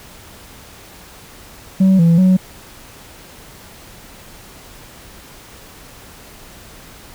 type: tone with pitch steps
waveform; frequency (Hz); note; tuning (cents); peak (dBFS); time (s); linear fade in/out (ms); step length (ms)
sine; 190 / 167.6 / 185.9; F#3 / E3 / F#3; +46 / +29 / +8; -5; 1.8-2.37; 10; 190
effects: tanh soft clip ceiling -7 dBFS + pink hiss -40 dBFS RMS until 7.14 s

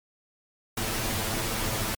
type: noise with comb filter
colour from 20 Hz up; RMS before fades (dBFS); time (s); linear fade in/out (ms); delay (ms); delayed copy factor
pink; -29; 0.77-1.95; 5; 9.1; +0.8
effects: MP3 96 kbps

